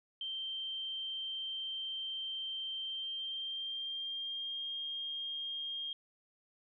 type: tone with pitch glide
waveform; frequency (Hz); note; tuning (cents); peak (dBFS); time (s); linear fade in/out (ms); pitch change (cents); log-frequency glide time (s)
sine; 3136 to 3224; G7 to G7; 0 to +48; -37; 0.21-5.93; 2; +48; 2.82-4.67
effects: none